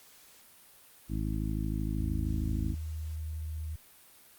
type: harmonic tone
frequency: 53 Hz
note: G#1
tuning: 36 cents sharp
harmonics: 1 / 2 / 3 / 4 / 5 / 6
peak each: -33 / -36 / -38 / -39 / -40 / -41 dBFS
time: 1.08-2.76 s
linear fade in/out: 50 ms
type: tone with pitch glide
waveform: sine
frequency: 78.6 to 78.1 Hz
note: D#2 to D#2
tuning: +18 to +7 cents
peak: -34 dBFS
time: 1.99-3.76 s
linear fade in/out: 5 ms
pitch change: -11 cents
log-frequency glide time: 2.53-3.38 s
effects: white hiss -57 dBFS RMS until 4.38 s + Opus 48 kbps